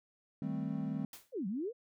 triangle chord, A half-diminished seventh, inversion second, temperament equal with one note detuned, 157.74 / 196 / 220 / 261.6 Hz, Eb3 / G3 / A3 / C4, +24 / 0 / 0 / 0 cents, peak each -38 dBFS, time 0.42-1.05 s, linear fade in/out 2 ms
white noise with exponential decay, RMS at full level -46 dBFS, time 1.13-1.34 s, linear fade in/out 2 ms, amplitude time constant 44 ms
sine exponential two-way sweep, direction down then up, 582 to 178.6 to 515 Hz, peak -34 dBFS, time 1.32-1.73 s, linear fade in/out 50 ms, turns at 1.47 s
effects none

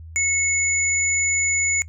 sine tone pair together, 2191 / 6956 Hz, C#7 / A8, -21 / -21 cents, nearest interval octave + minor sixth, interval 2000 cents, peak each -21 / -20 dBFS, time 0.16-1.82 s, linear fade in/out 0 ms, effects noise-tail reverb RT60 0.1 s tail -20 dB re dry + added 81 Hz sine -36 dBFS peak until 1.88 s

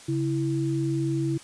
sine tone pair together, 138.32 / 329.6 Hz, C#3 / E4, -3 / 0 cents, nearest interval octave + minor third, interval 1503 cents, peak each -26 / -26 dBFS, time 0.08-1.38 s, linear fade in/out 10 ms, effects white hiss -47 dBFS RMS until 1.43 s + resampled to 22050 Hz

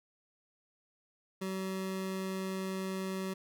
25% pulse tone, 189.8 Hz, F#3, 44 cents sharp, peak -31 dBFS, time 1.41-3.34 s, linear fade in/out 10 ms, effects none

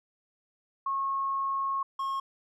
sine / triangle tone pair in turn, 1090 / 1084.3 Hz, C#6 / C#6, -29 / -39 cents, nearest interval unison, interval 10 cents, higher first, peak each -27 dBFS, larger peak neither, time 0.86-1.83 / 1.99-2.2 s, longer first, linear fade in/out 5 ms, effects none

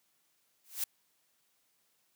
blue noise with exponential growth, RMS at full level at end -29 dBFS, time 0.64-0.84 s, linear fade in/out 5 ms, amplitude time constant 43 ms, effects white hiss -74 dBFS RMS until 2.15 s + high-pass 100 Hz 12 dB/octave

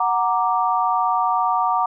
sine chord, Gb augmented, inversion none, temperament equal, 740 / 932.3 / 1174.7 Hz, Gb5 / Bb5 / D6, 0 / 0 / 0 cents, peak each -21 dBFS, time 0-1.86 s, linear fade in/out 5 ms, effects none

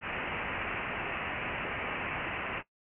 white low-pass noise, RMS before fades -36 dBFS, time 0.01-2.63 s, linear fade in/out 50 ms, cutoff 2800 Hz, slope 96 dB/octave, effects noise-tail reverb RT60 0.1 s tail -17 dB re dry

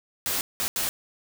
white noise bursts at uneven times, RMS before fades -27 dBFS, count 3, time 0.26-0.41 / 0.6-0.68 / 0.76-0.89 s, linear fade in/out 0 ms, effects none

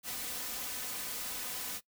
white noise with comb filter, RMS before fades -39 dBFS, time 0.03-1.81 s, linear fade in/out 50 ms, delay 4 ms, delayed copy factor +0.5, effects noise-tail reverb RT60 0.1 s tail -21 dB re dry

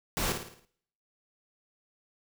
pink noise with echo, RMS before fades -30 dBFS, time 0.17-0.32 s, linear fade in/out 0 ms, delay 55 ms, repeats 6, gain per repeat -6 dB, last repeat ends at 0.65 s, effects noise-tail reverb RT60 0.7 s tail -22 dB re dry

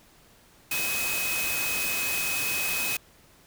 sine tone in noise, 2535 Hz, D#7, 32 cents sharp, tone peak -29 dBFS, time 0.71-2.97 s, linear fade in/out 5 ms, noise white, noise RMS -30 dBFS, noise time 0.71-2.97 s, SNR -2 dB, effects pink hiss -57 dBFS RMS until 3.46 s

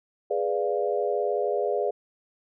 sine chord, G# diminished seventh, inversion none, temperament equal, 415.3 / 493.9 / 587.3 / 698.5 Hz, G#4 / B4 / D5 / F5, 0 / 0 / 0 / 0 cents, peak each -27 / -29 / -29 / -31 dBFS, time 0.3-1.91 s, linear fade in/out 10 ms, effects none

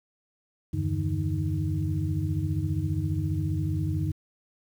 sine tone cluster, 80.4 / 95.5 / 146.1 / 160.7 / 312.5 Hz, E2 / G2 / D3 / E3 / D#4, -43 / -45 / -9 / -44 / +8 cents, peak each -35 / -28 / -30 / -35 / -34 dBFS, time 0.73-4.12 s, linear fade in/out 10 ms, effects 9-bit

